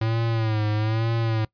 square tone with vibrato, 110.5 Hz, A2, 8 cents sharp, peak -22 dBFS, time 0.01-1.45 s, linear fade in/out 5 ms, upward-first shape sine, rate 1.1 Hz, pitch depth 72 cents each way, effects noise-tail reverb RT60 0.1 s tail -21 dB re dry + resampled to 11025 Hz

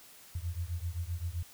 sine beating tone pair, 82.41 / 90.11 Hz, E2 / F#2, 0 / -45 cents, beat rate 7.7 Hz, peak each -36 / -37 dBFS, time 0.35-1.43 s, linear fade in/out 5 ms, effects white hiss -55 dBFS RMS until 1.53 s

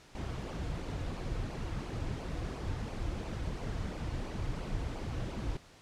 brown noise with flanger, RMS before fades -37 dBFS, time 0.15-5.57 s, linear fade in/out 2 ms, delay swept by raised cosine 0.53 to 5.13 ms, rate 2.9 Hz, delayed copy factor -0.6, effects pink hiss -57 dBFS RMS until 5.81 s + low-pass 7000 Hz 12 dB/octave

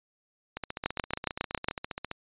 two click trains, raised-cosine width 0.3 ms, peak -10 / -18 dBFS, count 7 / 24, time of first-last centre 0.86-1.685 / 0.57-2.114 s, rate 7.27 / 14.9 Hz, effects resampled to 8000 Hz

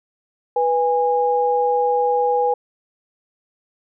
sine tone pair together, 492 / 821 Hz, B4 / G#5, -7 / -20 cents, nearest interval major sixth, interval 887 cents, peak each -18 dBFS, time 0.56-2.54 s, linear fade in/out 5 ms, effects none

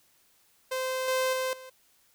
sawtooth tone with level steps, 518 Hz, C5, 17 cents flat, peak -25 / -21 / -24 / -40 dBFS, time 0.71-1.7 s, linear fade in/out 10 ms, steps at 1.08 / 1.33 / 1.53 s, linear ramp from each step 2 ms, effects white hiss -65 dBFS RMS until 2.14 s

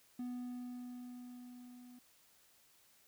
triangle tone with level ramp, 246.9 Hz, B3, in tune, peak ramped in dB -37 to -52 dBFS, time 0.19-1.99 s, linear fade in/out 5 ms, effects white hiss -68 dBFS RMS until 3.07 s

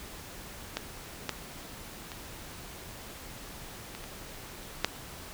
clicks, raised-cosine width 0.2 ms, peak -13 / -12 / -23 / -23 / -26 / -30 / -6 dBFS, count 7, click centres 0.77 / 1.293 / 2.118 / 3.95 / 4.04 / 4.631 / 4.846 s, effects pink hiss -45 dBFS RMS until 5.33 s

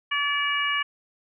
harmonic tone with a mistuned harmonic, 577 Hz, D5, 31 cents flat, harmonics 2 / 3 / 4 / 5, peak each -28 / -28 / -28 / -28 dBFS, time 0.11-0.83 s, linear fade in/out 10 ms, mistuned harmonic 2, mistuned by -15 cents, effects none

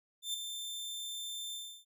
sawtooth tone with ADSR envelope, 3566 Hz, A7, 22 cents sharp, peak -29 dBFS, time 0.22-1.85 s, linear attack 120 ms, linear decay 4 ms, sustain -7 dB, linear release 320 ms, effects none

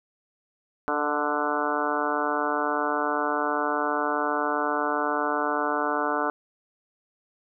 harmonic tone with a mistuned harmonic, 147.5 Hz, D3, 8 cents sharp, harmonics 2 / 3 / 4 / 5 / 6 / 7 / 8 / 9 / 10, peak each -32 / -32 / -32 / -32 / -32 / -32 / -32 / -32 / -32 dBFS, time 0.88-6.3 s, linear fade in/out 0 ms, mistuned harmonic 4, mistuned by +23 cents, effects none

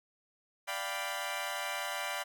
15% pulse chord, G dominant seventh, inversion second, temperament equal, 587.3 / 698.5 / 784 / 987.8 Hz, D5 / F5 / G5 / B5, 0 / 0 / 0 / 0 cents, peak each -34 dBFS, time 0.67-2.24 s, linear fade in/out 20 ms, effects none

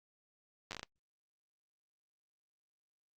slowing click train, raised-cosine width 0.2 ms, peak -24 dBFS, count 7, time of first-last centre 0.71-0.831 s, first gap 9 ms, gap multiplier 1.32, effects noise-tail reverb RT60 0.1 s tail -22 dB re dry + Opus 48 kbps

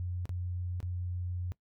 sine tone with dropouts, 89.3 Hz, F2, 39 cents sharp, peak -33 dBFS, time 0-1.52 s, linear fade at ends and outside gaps 0 ms, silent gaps 0.255-0.293 / 0.803-0.828 s, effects noise-tail reverb RT60 0.1 s tail -20 dB re dry

